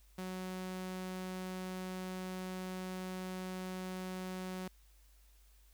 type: tone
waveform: sawtooth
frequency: 185.2 Hz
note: F#3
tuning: 2 cents sharp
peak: -36 dBFS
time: 0.18-4.68 s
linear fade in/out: 5 ms
effects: added 50 Hz sine -61 dBFS peak until 5.73 s + white hiss -70 dBFS RMS until 5.73 s